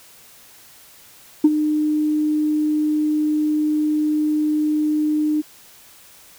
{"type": "tone with ADSR envelope", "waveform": "sine", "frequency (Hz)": 303.7, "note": "D#4", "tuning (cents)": -42, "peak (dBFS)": -5, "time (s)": [1.44, 5.42], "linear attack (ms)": 7, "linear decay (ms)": 40, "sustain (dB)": -11, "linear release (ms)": 20, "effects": ["tanh soft clip ceiling -5 dBFS", "white hiss -47 dBFS RMS until 6.38 s"]}